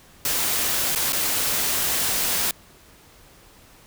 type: noise with dropouts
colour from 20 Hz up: white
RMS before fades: -23 dBFS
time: 0.25-2.51 s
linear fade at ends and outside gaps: 2 ms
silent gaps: 0.951-0.958 / 1.123-1.13 s
effects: pink hiss -51 dBFS RMS until 3.86 s